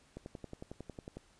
click train, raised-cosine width 2 ms, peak -30 dBFS, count 12, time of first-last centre 0.17-1.17 s, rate 11 Hz, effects pink hiss -66 dBFS RMS until 1.39 s + resampled to 22050 Hz

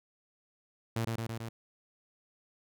sawtooth tone with echo, 114.1 Hz, A#2, 37 cents flat, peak -26 dBFS, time 0.96-1.05 s, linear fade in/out 5 ms, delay 110 ms, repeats 4, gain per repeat -2 dB, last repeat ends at 1.49 s, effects none

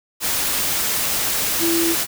sine tone in noise, 334.1 Hz, E4, 23 cents sharp, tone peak -18 dBFS, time 1.59-1.96 s, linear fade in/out 50 ms, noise white, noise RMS -21 dBFS, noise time 0.2-2.07 s, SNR 0 dB, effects none

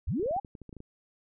sine linear sweep, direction up, 39 to 830.6 Hz, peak -27 dBFS, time 0.07-0.4 s, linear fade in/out 10 ms
clicks, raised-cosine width 3 ms, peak -32 dBFS, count 12, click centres 0.197 / 0.229 / 0.26 / 0.31 / 0.365 / 0.448 / 0.552 / 0.617 / 0.693 / 0.728 / 0.767 / 0.804 s
effects none

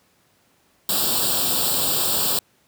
white noise with comb filter, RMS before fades -21 dBFS, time 0.89-2.39 s, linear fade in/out 2 ms, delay 0.24 ms, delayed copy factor +0.9, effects pink hiss -61 dBFS RMS until 2.67 s + high-pass 100 Hz 12 dB/octave

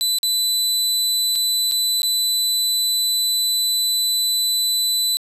sawtooth tone with dropouts, 4000 Hz, B7, 21 cents sharp, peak -14 dBFS, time 0.01-5.17 s, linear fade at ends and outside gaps 0 ms, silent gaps 0.186-0.231 / 1.354-1.358 / 1.713-1.72 / 2.019-2.031 s, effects resampled to 32000 Hz + 9-bit

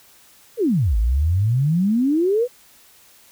sine exponential two-way sweep, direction down then up, 512 to 51.2 to 512 Hz, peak -15 dBFS, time 0.57-2.48 s, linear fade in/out 50 ms, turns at 0.97 s, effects white hiss -51 dBFS RMS until 3.31 s

